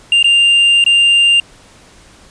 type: tone with dropouts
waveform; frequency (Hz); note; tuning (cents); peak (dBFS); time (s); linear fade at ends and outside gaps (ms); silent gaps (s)
triangle; 2794; F7; 0; -5; 0.12-1.4; 2; 0.228-0.243 / 0.841-0.863
effects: pink hiss -43 dBFS RMS until 2.3 s + resampled to 22050 Hz